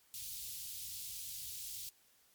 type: band-stop noise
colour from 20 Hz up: white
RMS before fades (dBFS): -45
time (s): 0.14-1.89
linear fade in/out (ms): 0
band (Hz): 130 to 3200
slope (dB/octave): 24
effects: white hiss -69 dBFS RMS until 2.34 s + MP3 96 kbps